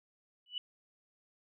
sine tone with exponential growth, 2960 Hz, F#7, in tune, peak -31 dBFS, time 0.46-0.58 s, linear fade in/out 2 ms, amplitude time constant 26 ms, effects none

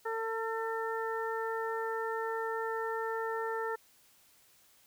harmonic tone, 449.7 Hz, A4, 38 cents sharp, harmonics 1 / 2 / 3 / 4, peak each -35 / -38 / -40 / -41 dBFS, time 0.05-3.76 s, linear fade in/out 10 ms, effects white hiss -64 dBFS RMS until 4.86 s

